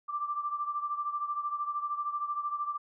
sine beating tone pair, 1174.7 / 1187.7 Hz, D6 / D6, 0 / +19 cents, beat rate 13 Hz, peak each -32 / -37 dBFS, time 0.08-2.78 s, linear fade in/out 20 ms, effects none

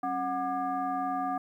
sine tone with frequency modulation, 735 Hz, F#5, 12 cents flat, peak -28 dBFS, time 0.03-1.38 s, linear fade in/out 5 ms, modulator 462 Hz, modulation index 1, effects 11-bit

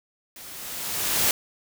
white noise with level ramp, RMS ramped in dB -43 to -20 dBFS, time 0.36-1.31 s, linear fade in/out 2 ms, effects none

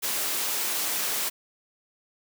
white high-pass noise, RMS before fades -28 dBFS, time 0.02-1.3 s, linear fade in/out 20 ms, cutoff 250 Hz, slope 12 dB/octave, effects none

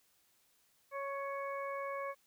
harmonic tone with a mistuned harmonic, 554.4 Hz, C#5, in tune, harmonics 1 / 2 / 3 / 4, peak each -40 / -41 / -50 / -48 dBFS, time 0.91-2.15 s, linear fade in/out 50 ms, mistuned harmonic 3, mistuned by +16 cents, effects white hiss -72 dBFS RMS until 2.26 s

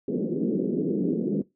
pink band-pass noise, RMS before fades -26 dBFS, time 0.08-1.42 s, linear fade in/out 5 ms, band 170 to 450 Hz, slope 48 dB/octave, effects noise-tail reverb RT60 0.2 s tail -20 dB re dry

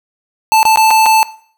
square tone with dropouts, 880 Hz, A5, in tune, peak -7 dBFS, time 0.52-1.23 s, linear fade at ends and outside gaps 0 ms, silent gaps 0.63-0.653 / 0.759-0.773 / 0.906-0.91 / 1.059-1.063 s, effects noise-tail reverb RT60 0.5 s tail -17 dB re dry

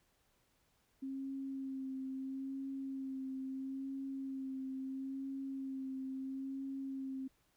sine tone with vibrato, 267.5 Hz, C4, 38 cents sharp, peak -39 dBFS, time 1.02-7.28 s, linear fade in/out 10 ms, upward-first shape sine, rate 0.75 Hz, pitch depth 21 cents each way, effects pink hiss -75 dBFS RMS until 7.56 s

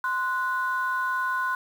sine tone pair together, 1037.6 / 1475 Hz, C6 / F#6, -15 / -6 cents, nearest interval tritone, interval 609 cents, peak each -26 dBFS, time 0.04-1.55 s, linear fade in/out 2 ms, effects tanh soft clip ceiling -17 dBFS + 8-bit

